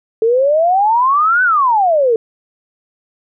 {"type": "exponential two-way sweep", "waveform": "sine", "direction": "up then down", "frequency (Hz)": [436.7, 1527, 436.7], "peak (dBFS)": -9, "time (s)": [0.22, 2.16], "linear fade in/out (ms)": 2, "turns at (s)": 1.43, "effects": []}